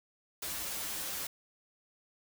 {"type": "noise with comb filter", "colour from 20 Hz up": "white", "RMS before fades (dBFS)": -38, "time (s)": [0.42, 1.27], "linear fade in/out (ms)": 5, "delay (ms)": 8.3, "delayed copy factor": -0.9, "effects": []}